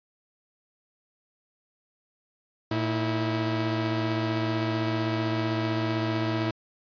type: tone pair together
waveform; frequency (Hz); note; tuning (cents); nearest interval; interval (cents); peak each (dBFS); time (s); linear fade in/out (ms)
sawtooth; 113.38 / 324.5; A#2 / E4; -48 / -27; octave + tritone; 1821; -24; 2.71-6.51; 5
effects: resampled to 11025 Hz